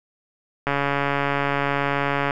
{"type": "click train", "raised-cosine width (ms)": 0.5, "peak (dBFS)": -7, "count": 232, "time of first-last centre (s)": [0.67, 2.308], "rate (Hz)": 141, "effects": []}